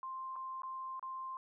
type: tone with dropouts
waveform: sine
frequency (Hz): 1049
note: C6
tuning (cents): +4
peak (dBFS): -40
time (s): 0.03-1.37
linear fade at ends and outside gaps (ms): 1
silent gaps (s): 0.358-0.362 / 0.62-0.633 / 0.995-1.027
effects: none